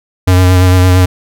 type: tone with vibrato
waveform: square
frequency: 91.5 Hz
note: F#2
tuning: 19 cents flat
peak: -5 dBFS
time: 0.27-1.06 s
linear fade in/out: 10 ms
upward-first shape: sine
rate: 8.8 Hz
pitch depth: 24 cents each way
effects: none